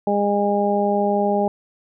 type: harmonic tone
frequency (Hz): 203.6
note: G#3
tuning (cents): -34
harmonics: 1 / 2 / 3 / 4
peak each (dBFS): -22 / -22 / -22 / -22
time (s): 0.07-1.48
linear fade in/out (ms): 2
effects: none